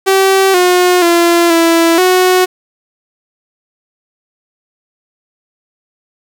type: tone with pitch steps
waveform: sawtooth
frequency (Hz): 385.3 / 359.9 / 342.1 / 332.7 / 367.6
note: G4 / F#4 / F4 / E4 / F#4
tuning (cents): -30 / -48 / -36 / +16 / -11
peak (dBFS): -3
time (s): 0.06-2.46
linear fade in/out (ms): 20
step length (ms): 480
effects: 7-bit